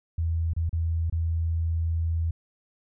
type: tone with dropouts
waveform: sine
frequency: 82.41 Hz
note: E2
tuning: in tune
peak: -23 dBFS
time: 0.18-2.31 s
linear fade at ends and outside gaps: 5 ms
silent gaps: 0.535-0.564 / 0.694-0.729 / 1.099-1.124 s
effects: none